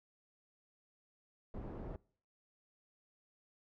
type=low-pass noise; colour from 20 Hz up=pink; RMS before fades=-45 dBFS; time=1.54-1.96 s; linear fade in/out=2 ms; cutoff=590 Hz; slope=12 dB/octave; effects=noise-tail reverb RT60 0.5 s tail -23 dB re dry